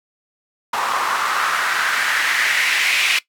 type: noise with band-pass filter sweep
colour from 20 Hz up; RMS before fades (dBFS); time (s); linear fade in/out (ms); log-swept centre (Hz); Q
white; -19; 0.73-3.19; 5; 1000 to 2500; 3
effects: noise-tail reverb RT60 0.1 s tail -18 dB re dry